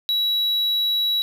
triangle tone, 3900 Hz, B7, 23 cents flat, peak -17 dBFS, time 0.09-1.22 s, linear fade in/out 0 ms, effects none

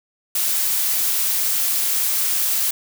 blue noise, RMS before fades -20 dBFS, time 0.35-2.71 s, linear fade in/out 5 ms, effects none

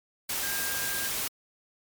sine tone in noise, 1606 Hz, G6, 41 cents sharp, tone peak -35 dBFS, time 0.43-1.08 s, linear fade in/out 5 ms, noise white, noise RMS -31 dBFS, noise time 0.29-1.28 s, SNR -7 dB, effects MP3 96 kbps

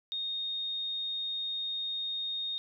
sine tone, 3700 Hz, A#7, 14 cents flat, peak -32 dBFS, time 0.12-2.58 s, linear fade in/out 0 ms, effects none

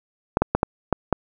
clicks, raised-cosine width 1 ms, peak -3 dBFS, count 6, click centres 0.371 / 0.42 / 0.55 / 0.631 / 0.927 / 1.127 s, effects none

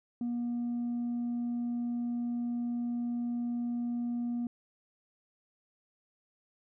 triangle tone with tanh clipping, 239.4 Hz, A#3, 46 cents sharp, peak -31 dBFS, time 0.21-4.47 s, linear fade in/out 2 ms, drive 6 dB, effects none

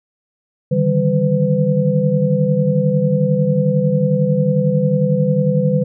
sine tone cluster, 145.7 / 156.8 / 194.4 / 504 Hz, D3 / D#3 / G3 / B4, -13 / +14 / -14 / +35 cents, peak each -18 dBFS, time 0.71-5.84 s, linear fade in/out 10 ms, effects none

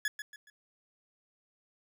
40% pulse tone with echo, 1700 Hz, G#6, 40 cents sharp, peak -28 dBFS, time 0.05-0.08 s, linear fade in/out 2 ms, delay 140 ms, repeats 3, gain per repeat -9 dB, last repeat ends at 0.5 s, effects none

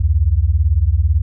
sine beating tone pair, 68 / 86 Hz, C#2 / F2, -33 / -26 cents, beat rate 18 Hz, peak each -14 dBFS, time 0-1.22 s, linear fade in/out 10 ms, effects none

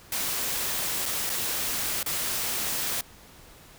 white noise with dropouts, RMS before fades -29 dBFS, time 0.12-3.01 s, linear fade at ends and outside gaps 2 ms, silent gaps 1.056-1.06 / 1.295-1.299 / 2.03-2.061 s, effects pink hiss -51 dBFS RMS until 3.78 s

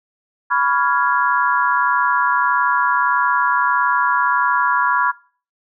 sine chord, C# dominant seventh, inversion third, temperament equal with one note detuned, 987.8 / 1129.4 / 1396.9 / 1661.2 Hz, B5 / C#6 / E#6 / G#6, 0 / +32 / 0 / 0 cents, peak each -18 / -20 / -20 / -21 dBFS, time 0.5-5.12 s, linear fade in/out 20 ms, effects noise-tail reverb RT60 0.4 s tail -19 dB re dry

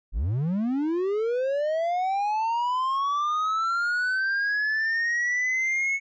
triangle linear sweep, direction up, 36.32 to 2209 Hz, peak -21 dBFS, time 0.12-6 s, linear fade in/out 50 ms, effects resampled to 16000 Hz

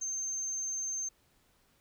sine tone, 6310 Hz, G8, 10 cents sharp, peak -32 dBFS, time 0.01-1.09 s, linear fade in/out 10 ms, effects tanh soft clip ceiling -28 dBFS + pink hiss -69 dBFS RMS until 1.8 s

